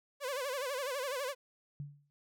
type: tone with vibrato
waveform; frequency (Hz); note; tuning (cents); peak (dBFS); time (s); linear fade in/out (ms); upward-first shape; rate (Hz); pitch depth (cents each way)
sawtooth; 536; C5; +42; -31; 0.2-1.35; 50; sine; 12; 140
type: tone with exponential decay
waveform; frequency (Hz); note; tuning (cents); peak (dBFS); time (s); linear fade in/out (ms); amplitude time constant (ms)
sine; 144.1; D3; -33; -36; 1.8-2.1; 0; 64
effects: none